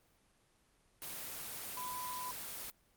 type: tone in noise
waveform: sine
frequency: 1000 Hz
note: B5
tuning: 21 cents sharp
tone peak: -41 dBFS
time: 1.77-2.31 s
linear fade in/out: 0 ms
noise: white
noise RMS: -44 dBFS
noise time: 1.02-2.7 s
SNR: 0 dB
effects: pink hiss -71 dBFS RMS until 2.96 s + Opus 24 kbps